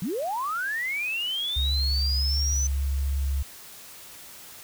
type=linear sweep; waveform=sine; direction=up; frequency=150.5 to 6110 Hz; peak=-26 dBFS; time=0.02-2.67 s; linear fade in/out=2 ms
type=tone; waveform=sine; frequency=68.8 Hz; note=C#2; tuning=12 cents flat; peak=-23 dBFS; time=1.56-3.43 s; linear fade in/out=10 ms
effects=white hiss -45 dBFS RMS until 4.63 s